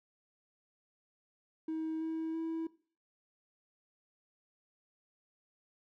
triangle tone with pitch steps, 318.5 / 322 / 325.6 Hz, D#4 / E4 / E4, +41 / -41 / -21 cents, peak -31 dBFS, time 1.68-2.67 s, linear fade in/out 5 ms, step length 330 ms, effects noise-tail reverb RT60 0.4 s tail -20 dB re dry + tanh soft clip ceiling -29 dBFS

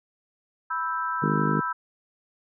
sine chord, E minor, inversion second, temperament equal, 987.8 / 1318.5 / 1568 Hz, B5 / E6 / G6, 0 / 0 / 0 cents, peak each -30 / -28 / -33 dBFS, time 0.7-1.73 s, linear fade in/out 10 ms
harmonic tone, 51.1 Hz, G#1, 27 cents flat, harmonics 3 / 4 / 5 / 6 / 7 / 8 / 9, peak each -26 / -28 / -30 / -32 / -33 / -34 / -35 dBFS, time 1.22-1.61 s, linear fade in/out 10 ms
effects none

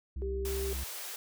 harmonic tone, 65.41 Hz, C2, in tune, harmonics 1 / 3 / 5, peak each -34 / -51 / -55 dBFS, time 0.16-0.84 s, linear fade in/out 5 ms
sine tone, 392.5 Hz, G4, 2 cents sharp, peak -34 dBFS, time 0.22-0.73 s, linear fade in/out 0 ms
white high-pass noise, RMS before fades -41 dBFS, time 0.45-1.16 s, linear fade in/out 2 ms, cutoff 350 Hz, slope 96 dB/octave
effects none

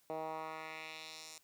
10% pulse tone with band-pass filter sweep, 158.2 Hz, D#3, 29 cents sharp, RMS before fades -45 dBFS, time 0.1-1.38 s, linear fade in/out 0 ms, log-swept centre 600 to 7200 Hz, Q 1.6, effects white hiss -71 dBFS RMS until 1.43 s

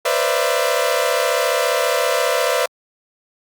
sawtooth tone cluster, 489.3 / 524 / 590 / 669 Hz, B4 / C5 / D5 / E5, -16 / +2 / +8 / +25 cents, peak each -18 dBFS, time 0.05-2.66 s, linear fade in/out 5 ms, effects Opus 48 kbps

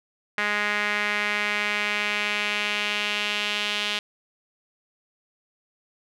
sawtooth tone with band-pass filter sweep, 207.7 Hz, G#3, in tune, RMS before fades -26 dBFS, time 0.38-3.99 s, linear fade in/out 2 ms, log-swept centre 1900 to 3100 Hz, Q 2.6, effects none

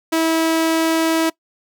sawtooth tone, 324.7 Hz, E4, 26 cents flat, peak -11 dBFS, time 0.12-1.3 s, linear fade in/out 10 ms, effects noise-tail reverb RT60 0.1 s tail -22 dB re dry

